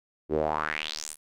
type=tone with band-pass filter sweep; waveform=sawtooth; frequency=76.8 Hz; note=D#2; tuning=22 cents flat; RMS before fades=-30 dBFS; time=0.29-1.17 s; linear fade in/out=50 ms; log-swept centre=340 to 11000 Hz; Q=4.1; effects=none